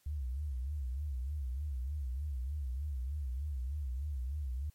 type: tone with vibrato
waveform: sine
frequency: 68.3 Hz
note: C#2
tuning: 25 cents flat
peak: -34 dBFS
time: 0.06-4.7 s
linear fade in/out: 5 ms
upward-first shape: sine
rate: 3.3 Hz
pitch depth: 180 cents each way
effects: white hiss -71 dBFS RMS until 4.74 s + MP3 64 kbps